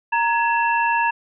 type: tone cluster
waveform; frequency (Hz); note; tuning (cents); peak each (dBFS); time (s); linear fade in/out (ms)
sine; 930 / 1683 / 2683; A#5 / G#6 / E7; -4 / +23 / +30; -18 / -23 / -25; 0.12-1.11; 10
effects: none